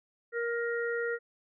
harmonic tone, 469.4 Hz, A#4, 12 cents sharp, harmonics 1 / 3 / 4, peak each -31 / -36 / -37 dBFS, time 0.32-1.19 s, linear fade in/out 50 ms, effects none

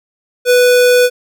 square tone, 493.9 Hz, B4, in tune, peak -7 dBFS, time 0.45-1.1 s, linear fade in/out 50 ms, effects none

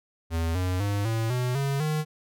square tone with pitch steps, 82.41 / 91.44 / 101.46 / 112.58 / 124.91 / 138.6 / 153.78 Hz, E2 / F#2 / G#2 / A2 / B2 / C#3 / D#3, 0 / -20 / -40 / +40 / +20 / 0 / -20 cents, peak -25 dBFS, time 0.3-2.05 s, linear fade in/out 50 ms, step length 250 ms, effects none

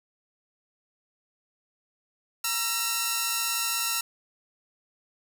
5% pulse tone pair together, 936.9 / 1346 Hz, A#5 / E6, +8 / +36 cents, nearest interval tritone, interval 628 cents, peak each -20 / -15 dBFS, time 2.44-4.01 s, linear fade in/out 5 ms, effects none

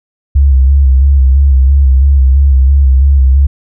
sine tone with vibrato, 67.6 Hz, C#2, 43 cents flat, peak -3 dBFS, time 0.35-3.47 s, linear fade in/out 10 ms, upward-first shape square, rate 3 Hz, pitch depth 49 cents each way, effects none

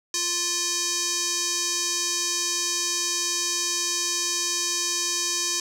square tone with band-pass filter, 349.2 Hz, F4, in tune, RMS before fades -26 dBFS, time 0.14-5.6 s, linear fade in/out 2 ms, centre 6000 Hz, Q 2.9, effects none

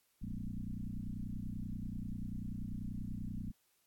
sine tone with frequency modulation, 110 Hz, A2, in tune, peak -38 dBFS, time 0.21-3.52 s, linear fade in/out 20 ms, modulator 30.3 Hz, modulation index 4.3, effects white hiss -75 dBFS RMS until 3.86 s + AAC 64 kbps

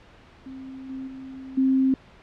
sine tone with level steps, 264.4 Hz, C4, 18 cents sharp, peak -36 / -31 / -36 / -17 dBFS, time 0.46-1.94 s, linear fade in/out 2 ms, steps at 0.89 / 1.07 / 1.57 s, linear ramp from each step 10 ms, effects pink hiss -51 dBFS RMS until 2.22 s + low-pass 3000 Hz 12 dB/octave

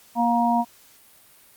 harmonic tone, 236.1 Hz, A#3, 22 cents sharp, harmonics 1 / 3 / 4, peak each -22 / -22 / -22 dBFS, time 0.15-0.65 s, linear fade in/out 50 ms, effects white hiss -53 dBFS RMS until 1.56 s + Opus 48 kbps

